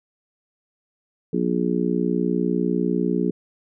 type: harmonic tone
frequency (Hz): 60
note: B1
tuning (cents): -49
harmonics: 3 / 4 / 5 / 6 / 7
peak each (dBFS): -24 / -25 / -26 / -27 / -27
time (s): 1.33-3.31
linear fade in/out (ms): 5
effects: none